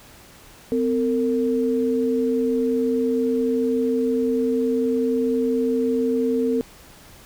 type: tone pair together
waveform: sine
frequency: 255.4 / 455.1 Hz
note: C4 / A#4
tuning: -42 / -42 cents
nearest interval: minor seventh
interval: 1000 cents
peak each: -21 dBFS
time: 0.72-6.61 s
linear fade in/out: 0 ms
effects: pink hiss -47 dBFS RMS until 7.25 s